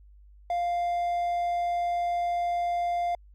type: tone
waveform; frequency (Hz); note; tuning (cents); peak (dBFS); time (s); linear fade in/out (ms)
triangle; 698.5; F5; 0; -23; 0.5-3.15; 2
effects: added 50 Hz sine -50 dBFS peak until 3.34 s + Opus 48 kbps